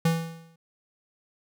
square tone with exponential decay, 164.81 Hz, E3, in tune, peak -19 dBFS, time 0.05-0.56 s, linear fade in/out 5 ms, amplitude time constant 110 ms, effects none

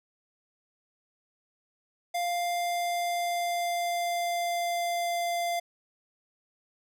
square tone with pitch glide, 698.5 to 691.7 Hz, F5 to F5, 0 to -17 cents, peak -28 dBFS, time 2.14-5.6 s, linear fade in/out 10 ms, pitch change -17 cents, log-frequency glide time 2.51-5.2 s, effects none

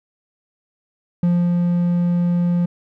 triangle tone with ADSR envelope, 174.61 Hz, F3, in tune, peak -11 dBFS, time 1.23-2.66 s, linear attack 3 ms, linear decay 260 ms, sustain -2 dB, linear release 9 ms, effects none

